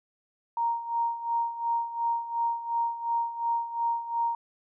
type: tone with tremolo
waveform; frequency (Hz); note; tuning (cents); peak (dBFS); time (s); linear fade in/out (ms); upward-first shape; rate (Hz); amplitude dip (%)
sine; 932.3; A#5; 0; -23; 0.57-4.35; 2; sine; 2.8; 75
effects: none